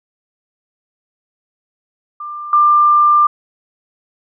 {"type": "tone with level steps", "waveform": "sine", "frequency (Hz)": 1191, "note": "D6", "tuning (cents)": 24, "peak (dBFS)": [-24, -7], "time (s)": [2.2, 3.27], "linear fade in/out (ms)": 5, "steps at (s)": 2.53, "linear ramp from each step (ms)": 2, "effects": []}